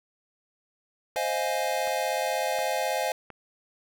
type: chord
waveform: square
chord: F minor seventh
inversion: second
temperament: equal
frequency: 523.3 / 622.3 / 698.5 / 830.6 Hz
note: C5 / Eb5 / F5 / Ab5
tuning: 0 / 0 / 0 / 0 cents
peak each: -32 dBFS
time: 1.16-3.12 s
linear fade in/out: 2 ms
type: click train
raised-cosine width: 0.5 ms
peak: -27 dBFS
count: 4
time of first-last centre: 1.16-3.303 s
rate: 1.4 Hz
effects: none